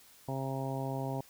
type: harmonic tone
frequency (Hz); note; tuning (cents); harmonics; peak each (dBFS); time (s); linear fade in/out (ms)
134.1; C3; +43; 1 / 2 / 3 / 4 / 5 / 6 / 7; -36 / -40 / -43 / -43 / -42 / -44 / -44; 0.28-1.21; 5
effects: white hiss -59 dBFS RMS until 1.29 s